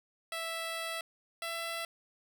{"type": "tone pair in turn", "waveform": "10% pulse", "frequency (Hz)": [659.3, 668.1], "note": ["E5", "E5"], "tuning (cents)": [0, 23], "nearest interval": "unison", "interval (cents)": 23, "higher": "second", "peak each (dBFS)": -27, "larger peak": "neither", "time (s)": [[0.32, 1.01], [1.42, 1.85]], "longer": "first", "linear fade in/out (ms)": 2, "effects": []}